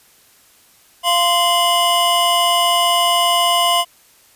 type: tone cluster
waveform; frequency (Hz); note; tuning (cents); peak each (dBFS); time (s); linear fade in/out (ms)
square; 693 / 1040 / 2935; F5 / C6 / F#7; -14 / -11 / -15; -18; 1.03-3.85; 50
effects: white hiss -51 dBFS RMS until 4.35 s + resampled to 32000 Hz